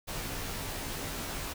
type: noise with comb filter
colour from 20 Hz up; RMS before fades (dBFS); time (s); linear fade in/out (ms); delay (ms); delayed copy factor
pink; -37; 0.07-1.54; 20; 16; -0.9
effects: none